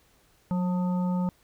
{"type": "harmonic tone with a mistuned harmonic", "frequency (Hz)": 178.7, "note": "F3", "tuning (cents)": 40, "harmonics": [1, 3, 5, 7], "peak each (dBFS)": [-24, -38, -37, -45], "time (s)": [0.51, 1.29], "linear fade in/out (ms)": 0, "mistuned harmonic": 1, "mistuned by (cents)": 32, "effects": ["pink hiss -63 dBFS RMS until 1.43 s"]}